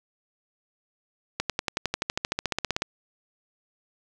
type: accelerating click train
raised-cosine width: 0.2 ms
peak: -8 dBFS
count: 20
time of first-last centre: 1.4-2.821 s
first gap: 97 ms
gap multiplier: 0.97
effects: none